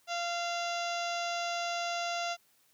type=harmonic tone with a mistuned harmonic; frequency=691 Hz; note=F5; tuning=19 cents flat; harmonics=1 / 2 / 3 / 4 / 5 / 6 / 7 / 8 / 9 / 10; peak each=-34 / -39 / -44 / -41 / -44 / -47 / -45 / -49 / -47 / -51 dBFS; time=0.07-2.37 s; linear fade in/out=50 ms; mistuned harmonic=6; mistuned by=-58 cents; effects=white hiss -68 dBFS RMS until 2.73 s + high-pass 80 Hz 12 dB/octave